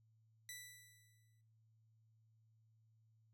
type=tone with exponential decay; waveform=10% pulse; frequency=1975.5 Hz; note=B6; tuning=in tune; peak=-38 dBFS; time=0.49-1.41 s; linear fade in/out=1 ms; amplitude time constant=200 ms; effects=noise-tail reverb RT60 0.7 s tail -18 dB re dry + added 111 Hz sine -70 dBFS peak until 3.33 s